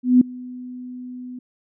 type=tone with ADSR envelope; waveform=sine; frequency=250 Hz; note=B3; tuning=21 cents sharp; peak=-7 dBFS; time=0.03-1.39 s; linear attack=180 ms; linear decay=5 ms; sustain=-24 dB; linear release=5 ms; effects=none